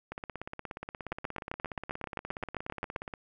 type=two click trains; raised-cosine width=0.5 ms; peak=-23 / -18 dBFS; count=52 / 15; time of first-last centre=0.12-3.138 / 1.12-2.962 s; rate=16.9 / 7.6 Hz; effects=none